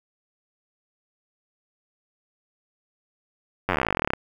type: slowing click train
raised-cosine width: 0.5 ms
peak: -7 dBFS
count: 25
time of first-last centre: 3.69-4.135 s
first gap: 10 ms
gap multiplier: 1.05
effects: 7-bit